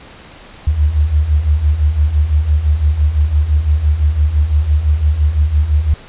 sine beating tone pair, 71 / 76.9 Hz, C#2 / D#2, +42 / -20 cents, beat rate 5.9 Hz, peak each -16 / -11 dBFS, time 0.67-5.94 s, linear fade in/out 5 ms, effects pink hiss -38 dBFS RMS until 6.08 s + resampled to 8000 Hz

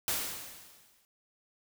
white noise with exponential decay, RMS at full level -30 dBFS, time 0.08-1.05 s, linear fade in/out 0 ms, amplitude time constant 210 ms, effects none

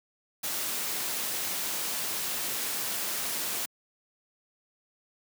white noise, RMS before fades -32 dBFS, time 0.43-3.66 s, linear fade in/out 10 ms, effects high-pass 150 Hz 12 dB/octave

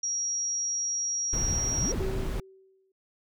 sine tone, 5670 Hz, F8, 25 cents sharp, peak -27 dBFS, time 0.03-1.92 s, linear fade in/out 5 ms
brown noise, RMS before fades -31 dBFS, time 1.33-2.4 s, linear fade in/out 2 ms
sine exponential two-way sweep, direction up then down, 49 to 557 to 49 Hz, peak -31 dBFS, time 1.74-2.04 s, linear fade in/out 20 ms, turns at 1.93 s
sine tone with exponential decay, 382.3 Hz, G4, 43 cents flat, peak -29 dBFS, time 2-2.92 s, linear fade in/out 5 ms, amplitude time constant 200 ms
effects none

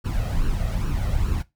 brown noise with flanger, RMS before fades -23 dBFS, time 0.04-1.43 s, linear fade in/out 20 ms, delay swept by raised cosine 0.7 to 1.59 ms, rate 2.4 Hz, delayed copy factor +0.65, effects noise-tail reverb RT60 0.2 s tail -18 dB re dry

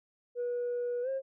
sine tone with pitch glide, 485.3 to 535.4 Hz, B4 to C5, -30 to +40 cents, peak -29 dBFS, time 0.35-1.22 s, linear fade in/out 50 ms, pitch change +170 cents, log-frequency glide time 1.02-1.09 s, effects tanh soft clip ceiling -28 dBFS

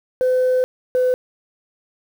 sine tone pair in turn, 509 / 505.2 Hz, C5 / B4, -48 / +39 cents, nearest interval unison, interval 13 cents, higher first, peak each -12 dBFS, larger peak neither, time 0.21-0.64 / 0.95-1.14 s, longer first, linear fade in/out 0 ms, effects tanh soft clip ceiling -12 dBFS + 7-bit

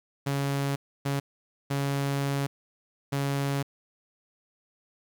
sawtooth tone bursts at uneven times, 139.6 Hz, C#3, 13 cents sharp, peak -22 dBFS, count 4, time 0.26-0.76 / 1.05-1.2 / 1.7-2.47 / 3.12-3.63 s, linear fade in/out 10 ms, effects 10-bit

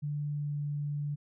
sine tone with pitch glide, 146.83 to 145.9 Hz, D3 to D3, 0 to -11 cents, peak -31 dBFS, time 0.02-1.16 s, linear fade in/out 20 ms, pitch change -11 cents, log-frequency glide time 0.32-0.55 s, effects none

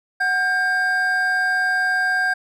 triangle tone pair together, 740 / 1596.3 Hz, F#5 / G6, 0 / +31 cents, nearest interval octave + minor second, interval 1331 cents, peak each -23 / -16 dBFS, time 0.2-2.34 s, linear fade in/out 10 ms, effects none

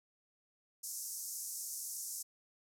pink band-pass noise, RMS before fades -43 dBFS, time 0.83-2.23 s, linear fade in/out 10 ms, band 5600 to 14000 Hz, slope 48 dB/octave, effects none

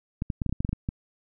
clicks, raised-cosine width 5 ms, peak -15 dBFS, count 11, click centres 0.221 / 0.302 / 0.418 / 0.463 / 0.494 / 0.526 / 0.605 / 0.649 / 0.692 / 0.73 / 0.889 s, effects none

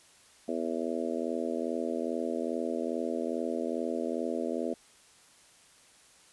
harmonic tone, 82.41 Hz, E2, in tune, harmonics 3 / 4 / 5 / 6 / 7 / 8, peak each -35 / -36 / -37 / -38 / -38 / -39 dBFS, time 0.48-4.74 s, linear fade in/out 5 ms, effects white hiss -59 dBFS RMS until 6.32 s + resampled to 24000 Hz

